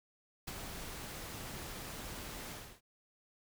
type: noise with ADSR envelope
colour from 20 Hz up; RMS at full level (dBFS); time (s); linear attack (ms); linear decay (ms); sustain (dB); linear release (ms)
pink; -40; 0.47-2.81; 10; 29; -5; 300
effects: none